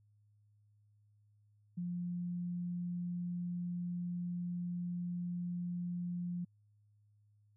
sine tone, 175.8 Hz, F3, 12 cents sharp, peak -36 dBFS, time 1.77-6.45 s, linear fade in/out 10 ms, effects added 104 Hz sine -66 dBFS peak until 7.56 s

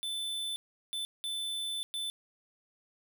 square tone bursts at uneven times, 3520 Hz, A7, in tune, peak -34 dBFS, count 4, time 0.03-0.56 / 0.93-1.05 / 1.24-1.83 / 1.94-2.1 s, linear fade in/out 0 ms, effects none

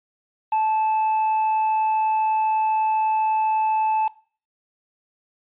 triangle tone with quantisation, 872 Hz, A5, 16 cents flat, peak -16 dBFS, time 0.52-4.08 s, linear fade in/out 5 ms, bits 6, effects noise-tail reverb RT60 0.4 s tail -19 dB re dry + resampled to 8000 Hz

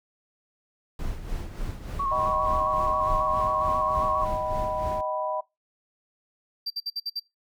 brown noise with tremolo, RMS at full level -31 dBFS, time 0.99-5.01 s, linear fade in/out 2 ms, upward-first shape sine, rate 3.4 Hz, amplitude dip 60%
sine tone with vibrato, 1100 Hz, C#6, 14 cents flat, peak -24 dBFS, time 1.99-4.25 s, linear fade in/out 10 ms, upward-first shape square, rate 7.4 Hz, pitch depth 32 cents each way
sine chord, Eb augmented, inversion none, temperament equal with one note detuned, 622.3 / 765.6 / 987.8 Hz, Eb5 / G5 / B5, 0 / -41 / 0 cents, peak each -29 / -34 / -30 dBFS, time 2.11-5.41 s, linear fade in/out 10 ms
triangle tone bursts, 4700 Hz, D8, 1 cent sharp, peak -26 dBFS, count 6, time 6.66-7.199 s, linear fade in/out 10 ms, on 44 ms, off 55 ms
effects noise-tail reverb RT60 0.2 s tail -21 dB re dry

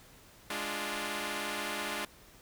5% pulse chord, D diminished, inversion second, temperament equal, 207.7 / 293.7 / 349.2 Hz, Ab3 / D4 / F4, 0 / 0 / 0 cents, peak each -27 / -27 / -28 dBFS, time 0.5-2.05 s, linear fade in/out 2 ms, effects pink hiss -57 dBFS RMS until 2.41 s

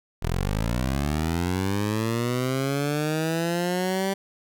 15% pulse linear sweep, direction up, 39.01 to 196 Hz, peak -17 dBFS, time 0.22-4.14 s, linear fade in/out 10 ms, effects none

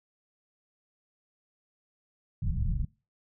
pink low-pass noise, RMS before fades -29 dBFS, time 2.42-2.85 s, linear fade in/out 5 ms, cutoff 180 Hz, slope 48 dB/octave, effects noise-tail reverb RT60 0.3 s tail -21 dB re dry

